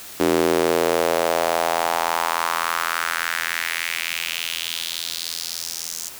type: tone with high-pass filter sweep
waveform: square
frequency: 41.74 Hz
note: E1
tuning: 22 cents sharp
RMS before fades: -23 dBFS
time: 0.2-6.09 s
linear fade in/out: 0 ms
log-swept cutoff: 330 to 6500 Hz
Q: 2.6
effects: white hiss -38 dBFS RMS until 6.19 s